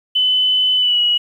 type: tone with pitch glide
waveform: sine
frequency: 3017 to 2916 Hz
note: F#7 to F#7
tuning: +33 to -26 cents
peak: -12 dBFS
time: 0.15-1.18 s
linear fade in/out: 10 ms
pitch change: -59 cents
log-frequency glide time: 0.76-1 s
effects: 8-bit